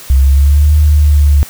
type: exponential two-way sweep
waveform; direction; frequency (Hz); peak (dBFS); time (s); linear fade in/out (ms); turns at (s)
sine; up then down; 65.41 to 75.9 to 71.4; -4; 0.1-1.43; 0; 0.76
effects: white hiss -32 dBFS RMS until 1.49 s